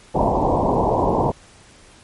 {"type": "low-pass noise", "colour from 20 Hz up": "white", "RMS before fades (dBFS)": -18, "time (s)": [0.14, 1.32], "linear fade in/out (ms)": 20, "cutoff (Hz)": 1000, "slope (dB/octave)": 96, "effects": ["pink hiss -48 dBFS RMS until 2.03 s", "MP3 48 kbps"]}